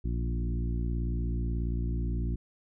harmonic tone with a mistuned harmonic, 58.27 Hz, A#1, in tune, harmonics 1 / 2 / 3 / 4 / 5 / 6, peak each -29 / -35 / -39 / -41 / -43 / -45 dBFS, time 0.04-2.36 s, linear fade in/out 10 ms, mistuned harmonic 2, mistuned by +18 cents, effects none

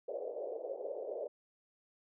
pink band-pass noise, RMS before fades -41 dBFS, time 0.08-1.28 s, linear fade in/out 10 ms, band 430 to 610 Hz, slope 48 dB/octave, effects none

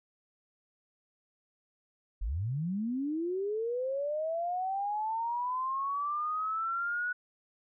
sine linear sweep, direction up, 38.89 to 1477 Hz, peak -30 dBFS, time 2.21-7.13 s, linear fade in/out 10 ms, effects none

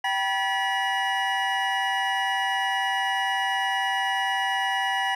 triangle tone cluster, 777 / 971 / 1718 / 1947 / 2904 Hz, G5 / B5 / A6 / B6 / F#7, -16 / -30 / -42 / -25 / -33 cents, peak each -25 / -29 / -30 / -27 / -30 dBFS, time 0.04-5.15 s, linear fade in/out 5 ms, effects none

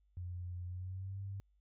sine tone with pitch glide, 89 to 98.18 Hz, F2 to G2, +33 to +3 cents, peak -40 dBFS, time 0.17-1.4 s, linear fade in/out 0 ms, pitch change +170 cents, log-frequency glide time 0.66-1.2 s, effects added 50 Hz sine -69 dBFS peak until 1.6 s

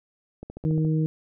click train, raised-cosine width 2 ms, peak -24 dBFS, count 7, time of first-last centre 0.43-0.85 s, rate 14.3 Hz
harmonic tone, 157 Hz, D#3, 16 cents sharp, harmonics 1 / 2 / 3, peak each -21 / -28 / -34 dBFS, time 0.65-1.06 s, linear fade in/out 0 ms
effects none

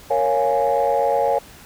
sine chord, Bb minor seventh, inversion none, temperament equal, 466.2 / 554.4 / 698.5 / 830.6 Hz, Bb4 / Db5 / F5 / Ab5, 0 / 0 / 0 / 0 cents, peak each -22 / -19 / -22 / -20 dBFS, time 0.1-1.39 s, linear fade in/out 10 ms, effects tanh soft clip ceiling -9 dBFS + pink hiss -44 dBFS RMS until 1.65 s

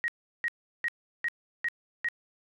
sine tone bursts, 1886 Hz, A#6, 20 cents sharp, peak -26 dBFS, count 6, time 0.04-2.086 s, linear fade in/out 0 ms, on 41 ms, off 360 ms, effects none

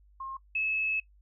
sine tone pair in turn, 1069 / 2594 Hz, C6 / E7, +37 / -28 cents, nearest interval octave + minor third, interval 1535 cents, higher second, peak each -36 / -27 dBFS, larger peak second, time 0.2-0.37 / 0.55-1 s, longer second, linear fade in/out 5 ms, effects noise-tail reverb RT60 0.1 s tail -18 dB re dry + added 50 Hz sine -57 dBFS peak until 1.21 s

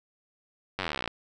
slowing click train, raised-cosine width 0.3 ms, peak -14 dBFS, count 22, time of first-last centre 0.79-1.077 s, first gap 10 ms, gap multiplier 1.03, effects none

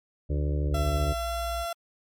harmonic tone, 73.3 Hz, D2, 3 cents flat, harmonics 1 / 2 / 4 / 5 / 6 / 7 / 8, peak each -25 / -31 / -37 / -39 / -41 / -42 / -43 dBFS, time 0.29-1.14 s, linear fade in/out 20 ms
sine tone, 59.4 Hz, A#1, 33 cents sharp, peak -32 dBFS, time 0.64-1.66 s, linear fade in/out 50 ms
30% pulse tone with pitch glide, 673 to 680.4 Hz, E5 to F5, +36 to -45 cents, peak -27 dBFS, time 0.74-1.73 s, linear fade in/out 5 ms, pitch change +19 cents, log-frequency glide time 1.02-1.34 s
effects MP3 96 kbps

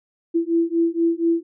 sine beating tone pair, 332.3 / 336.5 Hz, E4 / E4, +14 / +36 cents, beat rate 4.2 Hz, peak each -20 dBFS, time 0.34-1.43 s, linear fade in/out 20 ms, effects none

